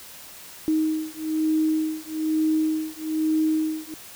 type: beating tone pair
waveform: sine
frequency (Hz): 313.1 / 314.2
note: D#4 / D#4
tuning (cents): +11 / +17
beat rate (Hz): 1.1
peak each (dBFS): -24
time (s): 0.68-3.94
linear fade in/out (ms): 0
effects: white hiss -43 dBFS RMS until 4.15 s